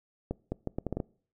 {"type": "accelerating click train", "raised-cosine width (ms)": 2, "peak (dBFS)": -18, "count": 8, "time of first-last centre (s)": [0.31, 1.002], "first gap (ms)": 210, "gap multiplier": 0.73, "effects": ["noise-tail reverb RT60 0.5 s tail -24 dB re dry"]}